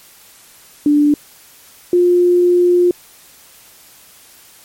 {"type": "tone pair in turn", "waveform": "sine", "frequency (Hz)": [293.7, 354.1], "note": ["D4", "F4"], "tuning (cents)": [0, 24], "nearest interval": "minor third", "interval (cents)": 324, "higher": "second", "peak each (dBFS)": -8, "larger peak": "neither", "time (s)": [[0.86, 1.14], [1.93, 2.91]], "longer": "second", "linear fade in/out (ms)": 2, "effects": ["white hiss -44 dBFS RMS until 4.64 s", "MP3 64 kbps"]}